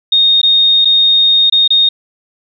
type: tone with dropouts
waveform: sine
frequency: 3700 Hz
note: A#7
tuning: 14 cents flat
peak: -6 dBFS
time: 0.12-1.89 s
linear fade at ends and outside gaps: 5 ms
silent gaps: 0.416-0.431 / 0.848-0.854 / 1.499-1.523 / 1.678-1.704 s
effects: none